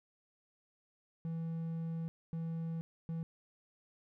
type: tone bursts at uneven times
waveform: triangle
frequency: 164.3 Hz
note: E3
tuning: 5 cents flat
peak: -34 dBFS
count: 3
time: 1.25-2.08 / 2.33-2.81 / 3.09-3.23 s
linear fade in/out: 0 ms
effects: none